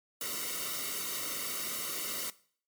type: noise with comb filter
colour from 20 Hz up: white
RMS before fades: -36 dBFS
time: 0.21-2.3 s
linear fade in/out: 2 ms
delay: 1.2 ms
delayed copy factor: -0.85
effects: noise-tail reverb RT60 0.5 s tail -19 dB re dry + MP3 96 kbps